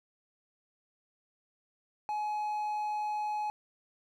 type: tone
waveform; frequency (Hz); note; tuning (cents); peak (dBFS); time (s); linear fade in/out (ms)
triangle; 844; G#5; +28; -29; 2.09-3.5; 0
effects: none